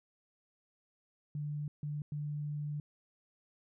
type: tone bursts at uneven times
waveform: sine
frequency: 147.8 Hz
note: D3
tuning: 11 cents sharp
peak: -35 dBFS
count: 3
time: 1.35-1.68 / 1.83-2.02 / 2.12-2.8 s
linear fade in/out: 2 ms
effects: none